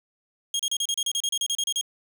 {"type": "tone bursts", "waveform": "25% pulse", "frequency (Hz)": 3255, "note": "G#7", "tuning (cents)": -36, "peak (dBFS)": -20, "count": 15, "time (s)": [0.54, 1.812], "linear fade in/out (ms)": 2, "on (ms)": 54, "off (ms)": 33, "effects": []}